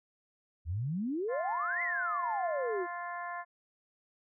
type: exponential two-way sweep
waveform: sine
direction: up then down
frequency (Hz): 74.8 to 2100 to 336.2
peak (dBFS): -31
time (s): 0.65-2.87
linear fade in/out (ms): 50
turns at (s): 1.82
type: harmonic tone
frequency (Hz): 349.2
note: F4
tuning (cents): 0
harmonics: 2 / 3 / 4 / 5 / 6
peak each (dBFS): -41 / -40 / -48 / -43 / -53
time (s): 1.28-3.45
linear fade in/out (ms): 50
effects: none